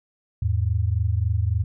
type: tone pair together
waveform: sine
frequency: 82.8 / 106.37 Hz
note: E2 / G#2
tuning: +8 / +42 cents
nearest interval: major third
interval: 434 cents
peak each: -22 dBFS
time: 0.42-1.64 s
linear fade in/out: 5 ms
effects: none